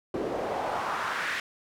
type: noise with band-pass filter sweep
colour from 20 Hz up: pink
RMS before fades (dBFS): -31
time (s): 0.14-1.4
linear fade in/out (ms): 2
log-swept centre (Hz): 390 to 2000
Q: 2.2
effects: none